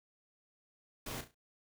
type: noise with echo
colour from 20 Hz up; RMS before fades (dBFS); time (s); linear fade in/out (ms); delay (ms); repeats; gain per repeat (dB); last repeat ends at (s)
pink; -42; 1.06-1.21; 5; 34; 4; -9; 1.346
effects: none